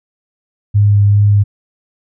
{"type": "tone with vibrato", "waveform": "sine", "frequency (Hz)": 102.3, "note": "G#2", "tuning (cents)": -26, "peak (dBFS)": -6, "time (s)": [0.74, 1.44], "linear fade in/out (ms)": 20, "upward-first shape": "sine", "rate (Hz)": 2.5, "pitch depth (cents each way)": 11, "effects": []}